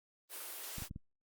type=high-pass noise; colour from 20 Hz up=white; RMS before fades=-45 dBFS; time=0.29-0.89 s; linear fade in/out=50 ms; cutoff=300 Hz; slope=96 dB/octave
type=clicks; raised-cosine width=5 ms; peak=-32 dBFS; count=4; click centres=0.783 / 0.822 / 0.911 / 0.961 s
effects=Opus 32 kbps